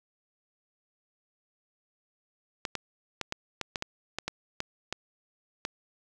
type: clicks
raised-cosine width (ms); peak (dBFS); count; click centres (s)
0.2; -14; 12; 2.652 / 2.753 / 3.213 / 3.324 / 3.613 / 3.758 / 3.824 / 4.186 / 4.28 / 4.604 / 4.926 / 5.651
effects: none